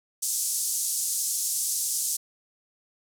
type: band-pass noise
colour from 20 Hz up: pink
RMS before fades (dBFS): -28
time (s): 0.22-2.17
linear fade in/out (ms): 10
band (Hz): 6200 to 12000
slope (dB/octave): 24
effects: none